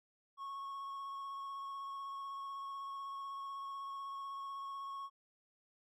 triangle tone with vibrato, 1100 Hz, C#6, 14 cents flat, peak -40 dBFS, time 0.37-5.1 s, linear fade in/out 50 ms, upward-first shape square, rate 16 Hz, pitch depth 11 cents each way, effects none

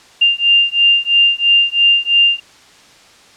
sine beating tone pair, 2794 / 2797 Hz, F7 / F7, 0 / +2 cents, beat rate 3 Hz, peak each -12 dBFS, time 0.21-2.4 s, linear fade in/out 10 ms, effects white hiss -44 dBFS RMS until 3.36 s + low-pass 6000 Hz 12 dB/octave

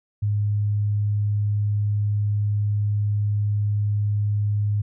sine tone, 103.7 Hz, G#2, 2 cents flat, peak -19 dBFS, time 0.22-4.82 s, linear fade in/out 10 ms, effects none

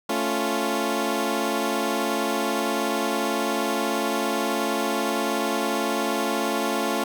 15% pulse chord, A augmented, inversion none, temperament equal, 220 / 277.2 / 349.2 Hz, A3 / C#4 / E#4, 0 / 0 / 0 cents, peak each -21 dBFS, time 0.09-7.04 s, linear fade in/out 5 ms, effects none

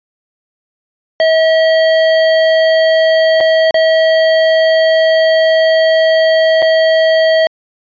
square tone with dropouts, 643 Hz, E5, 43 cents flat, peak -8 dBFS, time 1.2-7.47 s, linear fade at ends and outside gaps 1 ms, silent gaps 3.404-3.408 / 3.709-3.743 / 6.621-6.625 s, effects resampled to 11025 Hz

